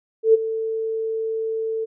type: tone with ADSR envelope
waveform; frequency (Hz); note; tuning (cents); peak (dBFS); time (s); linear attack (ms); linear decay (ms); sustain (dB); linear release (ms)
sine; 445.2; A4; +20; -8; 0.23-1.86; 110; 21; -14; 25
effects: none